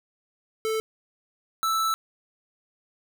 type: tone pair in turn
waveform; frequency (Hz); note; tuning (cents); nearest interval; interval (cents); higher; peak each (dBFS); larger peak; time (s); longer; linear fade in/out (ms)
square; 440 / 1318.5; A4 / E6; 0 / 0; octave + perfect fifth; 1900; second; -25 / -23; second; 0.65-0.8 / 1.63-1.94; second; 0
effects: none